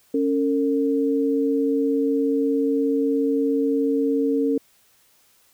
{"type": "tone pair together", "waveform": "sine", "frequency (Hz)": [277.2, 454.2], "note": ["C#4", "A#4"], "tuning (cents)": [0, -45], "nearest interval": "major sixth", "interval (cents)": 855, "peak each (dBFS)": [-20, -22], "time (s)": [0.14, 4.58], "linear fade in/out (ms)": 5, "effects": ["white hiss -59 dBFS RMS until 5.53 s"]}